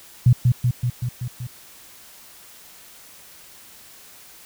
sine tone with echo, 122.8 Hz, B2, 9 cents flat, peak -9 dBFS, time 0.26-0.33 s, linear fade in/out 5 ms, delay 190 ms, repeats 6, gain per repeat -3 dB, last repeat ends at 1.47 s, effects white hiss -46 dBFS RMS until 4.45 s

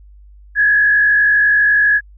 sine tone with frequency modulation, 1682 Hz, G#6, 22 cents sharp, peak -9 dBFS, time 0.55-2.01 s, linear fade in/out 50 ms, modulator 52.1 Hz, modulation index 0.71, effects added 50 Hz sine -39 dBFS peak until 2.17 s

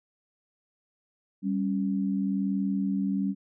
sine tone pair together, 195.7 / 276.8 Hz, G3 / C#4, -3 / -2 cents, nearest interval tritone, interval 601 cents, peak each -26 / -30 dBFS, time 1.42-3.35 s, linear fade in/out 50 ms, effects none

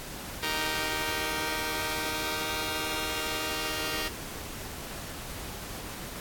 5% pulse chord, Eb major, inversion none, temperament just, 311.1 / 388.9 / 466.7 Hz, Eb4 / G4 / Bb4, 0 / -14 / +2 cents, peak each -22 / -25 / -22 dBFS, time 0.42-4.09 s, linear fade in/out 20 ms, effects pink hiss -40 dBFS RMS until 6.2 s + AAC 64 kbps

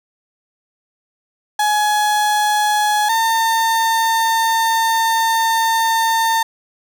35% pulse tone pair in turn, 841 / 904.4 Hz, G#5 / A5, +22 / +47 cents, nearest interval minor second, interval 125 cents, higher second, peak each -12 dBFS, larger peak neither, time 1.59-3.09 / 3.09-6.43 s, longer second, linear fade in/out 5 ms, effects none

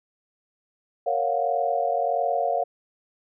sine chord, Gb major seventh, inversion first, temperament equal, 466.2 / 554.4 / 698.5 / 740 Hz, Bb4 / Db5 / F5 / Gb5, 0 / 0 / 0 / 0 cents, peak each -30 / -27 / -24 / -29 dBFS, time 1.06-2.64 s, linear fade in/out 10 ms, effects none

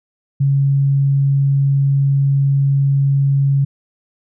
sine tone, 138.59 Hz, C#3, in tune, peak -11 dBFS, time 0.4-3.65 s, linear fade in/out 10 ms, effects none

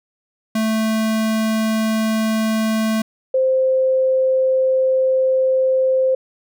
square / sine tone pair in turn, 220 / 522.3 Hz, A3 / C5, 0 / -3 cents, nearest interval octave + minor third, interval 1497 cents, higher second, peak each -17 / -13 dBFS, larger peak second, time 0.55-3.02 / 3.34-6.15 s, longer second, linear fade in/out 5 ms, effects none

